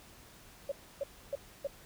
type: tone bursts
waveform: sine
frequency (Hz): 560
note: C#5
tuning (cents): +18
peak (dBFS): -31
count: 4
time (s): 0.69-1.672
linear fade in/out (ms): 5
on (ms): 28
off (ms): 290
effects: pink hiss -56 dBFS RMS until 1.85 s